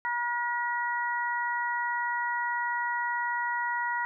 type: harmonic tone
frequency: 479.2 Hz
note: A#4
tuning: 48 cents sharp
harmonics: 2 / 3 / 4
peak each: -30 / -34 / -32 dBFS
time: 0.05-4.05 s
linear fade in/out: 0 ms
effects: none